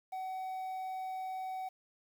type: tone with quantisation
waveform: triangle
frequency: 753 Hz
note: F#5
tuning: 30 cents sharp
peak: -35 dBFS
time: 0.12-1.69 s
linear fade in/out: 10 ms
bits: 10
effects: none